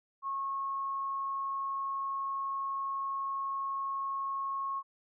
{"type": "tone", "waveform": "sine", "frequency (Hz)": 1092, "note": "C#6", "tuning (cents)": -26, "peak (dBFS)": -32, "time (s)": [0.22, 4.83], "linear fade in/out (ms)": 50, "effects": []}